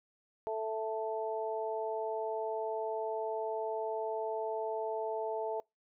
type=harmonic tone; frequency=220 Hz; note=A3; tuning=in tune; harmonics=2 / 3 / 4; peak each=-36 / -37 / -39 dBFS; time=0.47-5.6 s; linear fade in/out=0 ms; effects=noise-tail reverb RT60 0.2 s tail -26 dB re dry